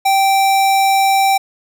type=tone; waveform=square; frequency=780 Hz; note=G5; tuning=9 cents flat; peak=-11 dBFS; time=0.05-1.38 s; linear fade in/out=10 ms; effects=none